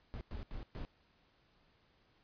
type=noise bursts at uneven times; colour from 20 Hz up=brown; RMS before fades=-43 dBFS; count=4; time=0.14-0.21 / 0.31-0.43 / 0.51-0.63 / 0.75-0.85 s; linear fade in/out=0 ms; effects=pink hiss -71 dBFS RMS until 2.23 s + resampled to 11025 Hz